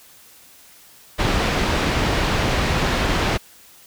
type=low-pass noise; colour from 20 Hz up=pink; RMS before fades=-20 dBFS; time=1.18-3.38 s; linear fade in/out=20 ms; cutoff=3900 Hz; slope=12 dB/octave; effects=white hiss -48 dBFS RMS until 3.86 s